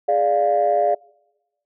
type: chord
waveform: sine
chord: D diminished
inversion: second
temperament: equal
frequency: 415.3 / 587.3 / 698.5 Hz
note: Ab4 / D5 / F5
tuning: 0 / 0 / 0 cents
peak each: -23 / -18 / -17 dBFS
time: 0.08-0.95 s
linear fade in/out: 10 ms
effects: noise-tail reverb RT60 1.0 s tail -26 dB re dry + tanh soft clip ceiling -8 dBFS